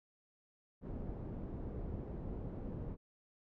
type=low-pass noise; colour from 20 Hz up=pink; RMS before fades=-43 dBFS; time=0.81-2.97 s; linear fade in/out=50 ms; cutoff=410 Hz; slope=12 dB/octave; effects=none